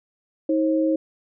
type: tone pair together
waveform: sine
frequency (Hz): 318.1 / 536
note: D#4 / C5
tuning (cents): +38 / +42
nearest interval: major sixth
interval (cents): 904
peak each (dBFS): -19 / -23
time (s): 0.49-0.96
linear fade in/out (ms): 5
effects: none